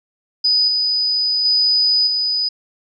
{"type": "tone with level steps", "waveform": "sine", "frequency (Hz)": 4978, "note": "D#8", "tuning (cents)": 0, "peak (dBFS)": [-12, -15, -12, -16], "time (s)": [0.44, 2.49], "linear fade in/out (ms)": 10, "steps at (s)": [0.68, 1.45, 2.07], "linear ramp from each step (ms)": 2, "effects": []}